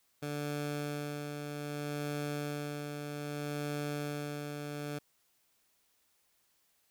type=tone with tremolo; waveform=15% pulse; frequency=146.5 Hz; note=D3; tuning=4 cents flat; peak=-28 dBFS; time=0.22-4.99 s; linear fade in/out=10 ms; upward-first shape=sine; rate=0.63 Hz; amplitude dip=40%; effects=white hiss -73 dBFS RMS until 6.9 s